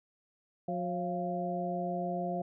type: harmonic tone with a mistuned harmonic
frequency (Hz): 180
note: F#3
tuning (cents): -47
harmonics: 1 / 2 / 3 / 4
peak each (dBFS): -36 / -40 / -39 / -35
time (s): 0.68-2.42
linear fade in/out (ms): 5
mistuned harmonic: 4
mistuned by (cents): -65
effects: none